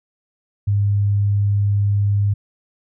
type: tone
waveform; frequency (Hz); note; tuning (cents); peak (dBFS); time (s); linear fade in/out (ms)
sine; 101.5; G#2; -39; -14; 0.67-2.34; 10
effects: none